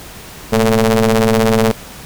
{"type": "ring-modulated tone", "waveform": "sawtooth", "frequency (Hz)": 113.7, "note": "A#2", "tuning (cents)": -43, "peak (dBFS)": -3, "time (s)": [0.52, 1.72], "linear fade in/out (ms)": 10, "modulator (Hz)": 333, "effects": ["pink hiss -34 dBFS RMS until 2.05 s"]}